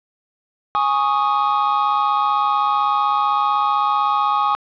triangle chord, Ab suspended fourth, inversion none, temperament equal, 830.6 / 1108.7 / 1244.5 Hz, Ab5 / Db6 / Eb6, 0 / 0 / 0 cents, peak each -18 dBFS, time 0.75-4.55 s, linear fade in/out 0 ms, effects resampled to 11025 Hz + 7-bit

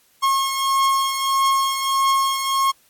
45% pulse beating tone pair, 1083 / 1084.6 Hz, C#6 / C#6, -41 / -38 cents, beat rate 1.6 Hz, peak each -18 / -24 dBFS, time 0.22-2.72 s, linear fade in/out 20 ms, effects white hiss -58 dBFS RMS until 2.89 s + AAC 64 kbps

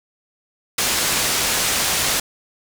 white low-pass noise, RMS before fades -20 dBFS, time 0.78-2.2 s, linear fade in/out 5 ms, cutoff 8900 Hz, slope 12 dB/octave, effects none

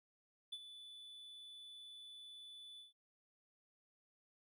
triangle tone with ADSR envelope, 3479 Hz, A7, 20 cents flat, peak -40 dBFS, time 0.52-2.93 s, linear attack 10 ms, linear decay 47 ms, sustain -11 dB, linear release 140 ms, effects none

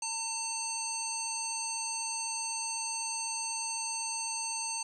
harmonic tone with a mistuned harmonic, 898 Hz, A5, 35 cents sharp, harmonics 1 / 3 / 5 / 7 / 9, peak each -40 / -43 / -41 / -38 / -37 dBFS, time 0.02-4.83 s, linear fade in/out 5 ms, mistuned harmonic 9, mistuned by +69 cents, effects 11-bit

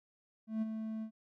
triangle tone with ADSR envelope, 220 Hz, A3, in tune, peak -28 dBFS, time 0.47-1.11 s, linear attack 150 ms, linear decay 23 ms, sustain -7 dB, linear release 84 ms, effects none

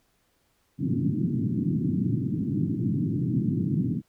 pink band-pass noise, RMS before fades -26 dBFS, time 0.78-4.02 s, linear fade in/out 50 ms, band 110 to 310 Hz, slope 48 dB/octave, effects pink hiss -69 dBFS RMS until 4.08 s

